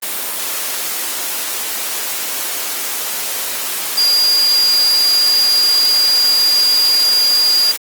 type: tone in noise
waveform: sine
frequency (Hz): 4818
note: D8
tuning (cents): +43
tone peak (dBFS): -10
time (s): 3.97-7.72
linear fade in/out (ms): 10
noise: white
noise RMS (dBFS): -21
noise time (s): 0.02-7.77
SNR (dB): +8
effects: high-pass 300 Hz 12 dB/octave + Opus 24 kbps